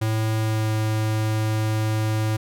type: tone with pitch glide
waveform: square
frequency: 110 to 108.93 Hz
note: A2 to A2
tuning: 0 to -17 cents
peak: -21 dBFS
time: 0.01-2.37 s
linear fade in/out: 10 ms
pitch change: -17 cents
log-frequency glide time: 0.38-0.72 s
effects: none